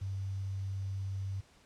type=tone with quantisation; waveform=sine; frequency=97 Hz; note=G2; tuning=18 cents flat; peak=-34 dBFS; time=0.01-1.41 s; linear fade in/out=10 ms; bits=10; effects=pink hiss -63 dBFS RMS until 1.65 s + low-pass 8000 Hz 12 dB/octave